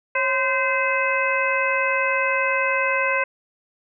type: harmonic tone with a mistuned harmonic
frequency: 515 Hz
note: C5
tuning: 28 cents flat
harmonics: 1 / 2 / 3 / 4 / 5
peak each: -25 / -25 / -25 / -25 / -25 dBFS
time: 0.15-3.24 s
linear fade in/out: 5 ms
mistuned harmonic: 1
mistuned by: +92 cents
effects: none